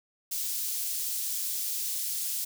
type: high-pass noise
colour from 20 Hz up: white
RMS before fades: -32 dBFS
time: 0.31-2.45 s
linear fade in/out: 10 ms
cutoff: 4900 Hz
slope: 12 dB/octave
effects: none